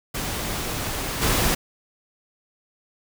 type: noise with level steps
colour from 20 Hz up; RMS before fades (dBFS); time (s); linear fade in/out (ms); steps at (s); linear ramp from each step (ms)
pink; -28 / -21; 0.14-1.55; 10; 1.21; 20
effects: none